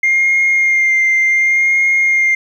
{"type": "tone with vibrato", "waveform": "sine", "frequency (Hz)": 2115, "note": "C7", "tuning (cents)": 18, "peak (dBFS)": -8, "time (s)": [0.03, 2.35], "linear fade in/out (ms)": 5, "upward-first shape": "sine", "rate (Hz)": 0.68, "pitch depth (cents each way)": 19, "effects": ["tanh soft clip ceiling -7 dBFS", "8-bit"]}